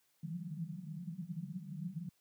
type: band-pass noise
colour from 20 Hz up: white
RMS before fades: -43 dBFS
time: 0.23-2.09 s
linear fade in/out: 5 ms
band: 150 to 190 Hz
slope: 96 dB/octave
effects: white hiss -75 dBFS RMS until 2.2 s + high-pass 80 Hz 12 dB/octave